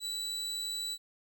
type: tone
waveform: 35% pulse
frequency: 3951 Hz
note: B7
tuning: in tune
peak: -32 dBFS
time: 0-0.98 s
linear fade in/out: 50 ms
effects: none